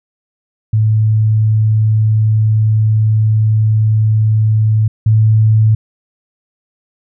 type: tone pair in turn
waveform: sine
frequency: 108.8 / 109.37 Hz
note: A2 / A2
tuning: -19 / -10 cents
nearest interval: unison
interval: 9 cents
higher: second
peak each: -8 / -6 dBFS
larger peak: second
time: 0.73-4.88 / 5.06-5.75 s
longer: first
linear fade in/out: 5 ms
effects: none